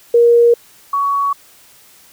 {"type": "tone pair in turn", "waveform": "sine", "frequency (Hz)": [472, 1122.6], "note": ["A#4", "C#6"], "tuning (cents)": [22, 22], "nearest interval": "octave + minor third", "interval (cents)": 1500, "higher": "second", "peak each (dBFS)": [-6, -13], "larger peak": "first", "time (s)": [[0.14, 0.54], [0.93, 1.33]], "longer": "neither", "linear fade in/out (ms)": 5, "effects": ["white hiss -46 dBFS RMS until 2.12 s"]}